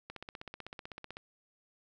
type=click train; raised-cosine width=0.3 ms; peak=-27 dBFS; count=18; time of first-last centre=0.1-1.169 s; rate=15.9 Hz; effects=none